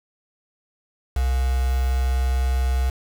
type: tone with quantisation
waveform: sine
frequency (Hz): 64.3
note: C2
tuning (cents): -30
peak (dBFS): -18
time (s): 1.16-2.9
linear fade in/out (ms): 5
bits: 5
effects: none